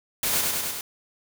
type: noise with echo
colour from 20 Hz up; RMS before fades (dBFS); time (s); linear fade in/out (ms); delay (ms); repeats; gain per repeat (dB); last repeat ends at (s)
white; -25; 0.23-0.41; 2; 100; 4; -2; 0.81
effects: none